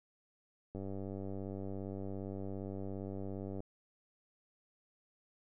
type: click train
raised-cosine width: 2 ms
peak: -30 dBFS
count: 279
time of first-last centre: 0.75-3.604 s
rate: 97.4 Hz
effects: none